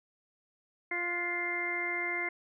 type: harmonic tone with a mistuned harmonic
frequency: 349.2 Hz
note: F4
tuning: in tune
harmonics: 1 / 2 / 3 / 4 / 5 / 6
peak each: -40 / -42 / -44 / -44 / -41 / -32 dBFS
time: 0.91-2.29 s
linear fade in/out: 5 ms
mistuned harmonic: 4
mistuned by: +32 cents
effects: none